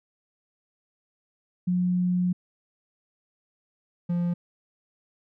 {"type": "tone pair in turn", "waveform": ["sine", "triangle"], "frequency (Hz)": [179.8, 173.98], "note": ["F#3", "F3"], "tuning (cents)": [-49, -6], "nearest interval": "minor second", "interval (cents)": 57, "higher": "first", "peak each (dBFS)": -21, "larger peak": "neither", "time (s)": [[1.67, 2.33], [4.09, 4.34]], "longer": "first", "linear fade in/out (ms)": 10, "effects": []}